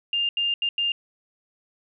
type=tone bursts at uneven times; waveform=sine; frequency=2805 Hz; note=F7; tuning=7 cents sharp; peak=-21 dBFS; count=4; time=0.13-0.29 / 0.37-0.54 / 0.62-0.69 / 0.78-0.92 s; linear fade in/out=2 ms; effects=none